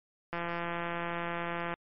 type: click train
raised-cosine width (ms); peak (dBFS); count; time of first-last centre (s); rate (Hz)
0.5; -20; 242; 0.33-1.739; 171
effects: MP3 32 kbps